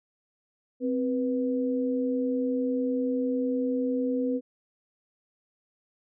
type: tone pair together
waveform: sine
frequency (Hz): 260 / 490.8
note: C4 / B4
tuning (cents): -11 / -11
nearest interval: major seventh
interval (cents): 1100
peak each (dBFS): -26 / -29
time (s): 0.8-4.41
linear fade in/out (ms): 50
effects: none